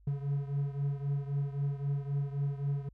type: beating tone pair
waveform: triangle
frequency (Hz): 140 / 143.8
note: C#3 / D3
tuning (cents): +18 / -36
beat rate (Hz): 3.8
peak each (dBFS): -30 / -34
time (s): 0.07-2.89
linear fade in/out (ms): 5
effects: added 50 Hz sine -57 dBFS peak until 2.93 s